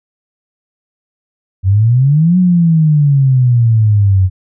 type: exponential two-way sweep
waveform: sine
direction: up then down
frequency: 91.5 to 185 to 91.5 Hz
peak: -6 dBFS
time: 1.63-4.3 s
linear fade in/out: 50 ms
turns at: 2.38 s
effects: none